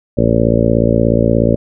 harmonic tone, 56.8 Hz, A#1, 44 cents flat, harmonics 1 / 2 / 3 / 4 / 5 / 6 / 7 / 8 / 9 / 10, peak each -20 / -16 / -19 / -16 / -19 / -21 / -22 / -20 / -19 / -18 dBFS, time 0.17-1.56 s, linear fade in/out 10 ms, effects none

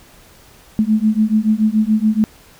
sine beating tone pair, 212.8 / 219.8 Hz, G#3 / A3, +42 / -2 cents, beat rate 7 Hz, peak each -15 dBFS, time 0.79-2.24 s, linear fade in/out 0 ms, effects pink hiss -46 dBFS RMS until 2.59 s

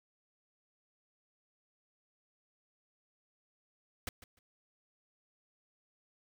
pink noise with echo, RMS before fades -38 dBFS, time 4.07-4.09 s, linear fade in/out 2 ms, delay 150 ms, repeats 2, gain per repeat -15 dB, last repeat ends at 4.39 s, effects none

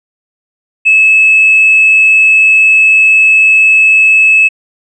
triangle tone with tanh clipping, 2598 Hz, E7, 26 cents flat, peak -3 dBFS, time 0.85-4.49 s, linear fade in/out 20 ms, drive 4 dB, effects resampled to 22050 Hz

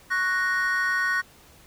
triangle chord, F# major, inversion second, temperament equal, 1108.7 / 1480 / 1864.7 Hz, C#6 / F#6 / A#6, 0 / 0 / 0 cents, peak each -28 / -23 / -23 dBFS, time 0.1-1.22 s, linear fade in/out 20 ms, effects tanh soft clip ceiling -12 dBFS + pink hiss -53 dBFS RMS until 1.66 s

